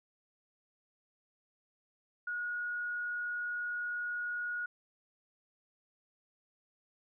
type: tone with frequency modulation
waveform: sine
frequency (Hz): 1447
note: F#6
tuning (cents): -39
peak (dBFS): -34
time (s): 2.27-4.66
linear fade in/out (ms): 5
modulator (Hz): 50.8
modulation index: 0.25
effects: none

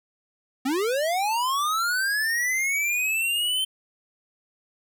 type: linear sweep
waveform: square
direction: up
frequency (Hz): 246.9 to 3107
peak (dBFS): -23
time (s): 0.65-3.65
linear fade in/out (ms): 10
effects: none

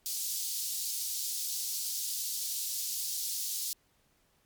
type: high-pass noise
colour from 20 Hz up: pink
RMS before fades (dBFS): -35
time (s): 0.06-3.73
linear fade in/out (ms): 0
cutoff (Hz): 4500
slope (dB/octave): 24
effects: pink hiss -70 dBFS RMS until 4.45 s + MP3 96 kbps

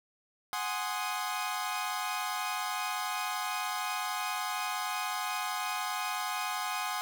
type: chord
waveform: sawtooth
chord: Ab dominant seventh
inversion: third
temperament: equal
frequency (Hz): 740 / 830.6 / 1046.5 / 1244.5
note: Gb5 / Ab5 / C6 / Eb6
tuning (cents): 0 / 0 / 0 / 0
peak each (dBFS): -34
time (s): 0.53-7.01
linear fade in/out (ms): 0
effects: none

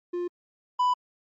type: tone pair in turn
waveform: triangle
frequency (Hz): 352.1 / 993.5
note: F4 / B5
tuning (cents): +14 / +10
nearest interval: octave + tritone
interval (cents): 1796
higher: second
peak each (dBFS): -25 / -18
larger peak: second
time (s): 0.13-0.28 / 0.79-0.94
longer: neither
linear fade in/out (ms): 10
effects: MP3 32 kbps

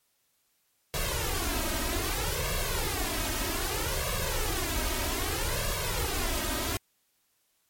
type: noise with flanger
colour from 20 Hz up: pink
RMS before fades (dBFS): -30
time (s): 0.94-6.77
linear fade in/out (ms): 0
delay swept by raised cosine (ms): 1.8 to 3.2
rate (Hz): 0.63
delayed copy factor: +0.9
effects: white hiss -72 dBFS RMS until 7.69 s + MP3 64 kbps

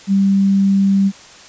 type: tone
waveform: sine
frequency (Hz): 196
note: G3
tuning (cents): 0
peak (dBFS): -10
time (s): 0.07-1.12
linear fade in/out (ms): 50
effects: white hiss -40 dBFS RMS until 1.48 s + resampled to 16000 Hz

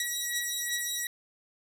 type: beating tone pair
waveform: 10% pulse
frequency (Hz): 1922 / 1924.7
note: B6 / B6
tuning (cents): -48 / -45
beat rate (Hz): 2.7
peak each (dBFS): -25 / -23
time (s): 0-1.07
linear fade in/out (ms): 2
effects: none

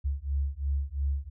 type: beating tone pair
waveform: sine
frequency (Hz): 68.4 / 71.3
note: C#2 / C#2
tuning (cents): -23 / +49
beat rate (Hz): 2.9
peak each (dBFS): -30 / -30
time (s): 0.04-1.3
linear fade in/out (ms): 20
effects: none

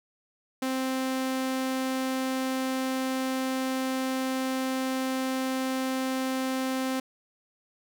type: tone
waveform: sawtooth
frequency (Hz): 261.6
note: C4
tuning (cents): 0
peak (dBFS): -23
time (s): 0.62-7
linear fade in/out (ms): 5
effects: none

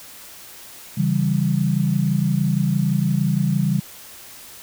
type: chord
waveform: sine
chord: C# diminished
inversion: none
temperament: equal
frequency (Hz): 138.59 / 164.81 / 196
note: C#3 / E3 / G3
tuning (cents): 0 / 0 / 0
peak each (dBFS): -21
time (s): 0.97-3.8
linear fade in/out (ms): 10
effects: white hiss -41 dBFS RMS until 4.62 s

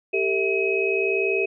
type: tone cluster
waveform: sine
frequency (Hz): 390.8 / 451.3 / 651 / 2543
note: G4 / A4 / E5 / D#7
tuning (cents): -5 / +44 / -22 / +37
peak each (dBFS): -23 / -27 / -31 / -24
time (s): 0.13-1.46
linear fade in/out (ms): 10
effects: none

